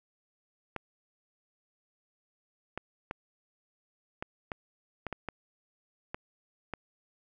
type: clicks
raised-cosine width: 0.5 ms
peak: -20 dBFS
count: 10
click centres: 0.763 / 2.776 / 3.111 / 4.225 / 4.518 / 5.067 / 5.127 / 5.287 / 6.145 / 6.737 s
effects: none